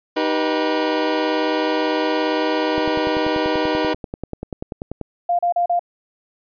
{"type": "chord", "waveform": "25% pulse", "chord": "Eb augmented", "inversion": "none", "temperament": "just", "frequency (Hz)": [311.1, 388.9, 486.1], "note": ["Eb4", "G4", "B4"], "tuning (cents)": [0, -14, -28], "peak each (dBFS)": [-17, -22, -18], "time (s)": [0.16, 3.94], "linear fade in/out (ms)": 10}
{"type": "click train", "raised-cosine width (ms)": 2, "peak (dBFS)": -14, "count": 24, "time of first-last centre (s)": [2.78, 5.013], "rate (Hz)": 10.3}
{"type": "tone bursts", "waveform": "sine", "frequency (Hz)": 698.5, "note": "F5", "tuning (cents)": 0, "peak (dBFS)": -15, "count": 4, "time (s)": [5.29, 5.794], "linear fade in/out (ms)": 5, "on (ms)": 99, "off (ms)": 36}
{"effects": ["resampled to 11025 Hz"]}